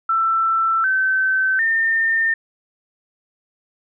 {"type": "tone with pitch steps", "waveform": "sine", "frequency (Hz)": [1334, 1537, 1812], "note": ["E6", "G6", "A#6"], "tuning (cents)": [20, -35, -50], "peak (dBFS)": -15, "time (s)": [0.09, 2.34], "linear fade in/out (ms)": 5, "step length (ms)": 750, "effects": []}